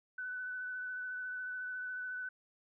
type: tone with vibrato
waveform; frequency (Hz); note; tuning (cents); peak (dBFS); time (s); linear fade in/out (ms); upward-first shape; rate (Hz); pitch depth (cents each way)
sine; 1499; F#6; +22; -38; 0.18-2.29; 5; sine; 14; 17
effects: none